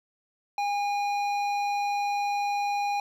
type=tone with hard clipping; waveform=sine; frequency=814 Hz; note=G#5; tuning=35 cents flat; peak=-27 dBFS; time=0.58-3 s; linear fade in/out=2 ms; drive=11 dB; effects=none